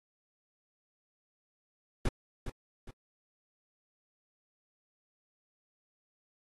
brown noise with echo, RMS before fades -28 dBFS, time 2.05-2.09 s, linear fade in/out 5 ms, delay 410 ms, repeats 2, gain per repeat -9 dB, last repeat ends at 2.91 s, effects AAC 32 kbps

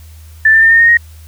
sine tone with pitch steps, 1764 / 1785.5 / 1807.3 / 1829.4 / 1851.7 / 1874.3 Hz, A6 / A6 / A6 / A#6 / A#6 / A#6, +4 / +25 / +46 / -33 / -12 / +9 cents, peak -4 dBFS, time 0.45-0.972 s, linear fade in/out 5 ms, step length 87 ms, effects added 79 Hz sine -33 dBFS peak until 1.27 s + white hiss -46 dBFS RMS until 1.27 s

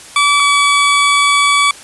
20% pulse tone pair in turn, 1151 / 1143.7 Hz, D6 / D6, -35 / -46 cents, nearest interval unison, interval 11 cents, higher first, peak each -4 dBFS, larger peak neither, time 0.16-0.4 / 0.4-1.71 s, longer second, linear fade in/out 2 ms, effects white hiss -35 dBFS RMS until 1.83 s + resampled to 24000 Hz

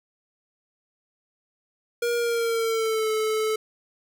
square tone with pitch glide, 474.4 to 435 Hz, A#4 to A4, +30 to -20 cents, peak -23 dBFS, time 2.02-3.56 s, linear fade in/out 5 ms, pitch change -150 cents, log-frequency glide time 2.16-3.1 s, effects none

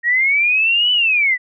sine linear two-way sweep, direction up then down, 1864.7 to 3000 to 1935 Hz, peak -12 dBFS, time 0.03-1.38 s, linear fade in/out 50 ms, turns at 0.92 s, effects none

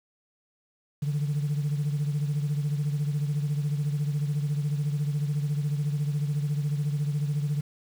sine beating tone pair, 144.8 / 158.8 Hz, D3 / D#3, -24 / +36 cents, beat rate 14 Hz, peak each -24 / -31 dBFS, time 1.02-7.61 s, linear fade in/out 10 ms, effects tanh soft clip ceiling -21 dBFS + 8-bit

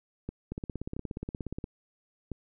two click trains, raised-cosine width 3 ms, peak -22 / -22 dBFS, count 4 / 19, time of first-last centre 0.29-2.317 / 0.52-1.585 s, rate 1.48 / 16.9 Hz, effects none

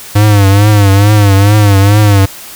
square tone with vibrato, 101.7 Hz, G#2, 36 cents flat, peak -4 dBFS, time 0.15-2.26 s, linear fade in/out 10 ms, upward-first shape triangle, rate 2.3 Hz, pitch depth 92 cents each way, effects white hiss -29 dBFS RMS until 2.55 s

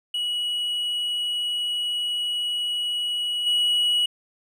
triangle tone with level steps, 2922 Hz, F#7, 22 cents flat, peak -22 / -17 dBFS, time 0.14-4.06 s, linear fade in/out 5 ms, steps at 3.46 s, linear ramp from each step 10 ms, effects none

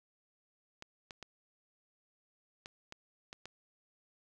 clicks, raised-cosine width 0.2 ms, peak -28 dBFS, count 7, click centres 0.824 / 1.108 / 1.227 / 2.659 / 2.924 / 3.329 / 3.456 s, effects none

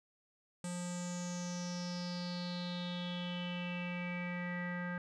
square tone with low-pass filter sweep, 176.9 Hz, F3, 23 cents sharp, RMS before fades -40 dBFS, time 0.64-4.98 s, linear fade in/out 2 ms, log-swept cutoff 8400 to 1700 Hz, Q 7, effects none

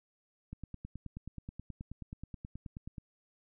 click train, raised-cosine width 5 ms, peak -30 dBFS, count 24, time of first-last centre 0.53-2.982 s, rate 9.38 Hz, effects none

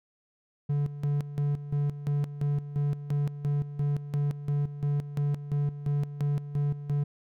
triangle tone with tremolo, 144.5 Hz, D3, 28 cents flat, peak -22 dBFS, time 0.69-7.04 s, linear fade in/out 10 ms, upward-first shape square, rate 2.9 Hz, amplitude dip 75%, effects none

